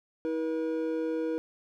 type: tone pair together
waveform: triangle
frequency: 321.2 / 481.3 Hz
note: E4 / B4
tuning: -45 / -45 cents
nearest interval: perfect fifth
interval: 700 cents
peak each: -29 / -29 dBFS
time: 0.25-1.38 s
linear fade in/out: 0 ms
effects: none